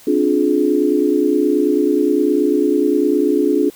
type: chord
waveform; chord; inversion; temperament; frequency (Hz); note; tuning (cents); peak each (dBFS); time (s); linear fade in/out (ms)
sine; D half-diminished seventh; third; just; 264.3 / 293.7 / 352.4 / 422.9; C4 / D4 / F4 / Ab4; +18 / 0 / +16 / +31; -21 / -16 / -18 / -18; 0.07-3.7; 5
effects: white hiss -44 dBFS RMS until 3.75 s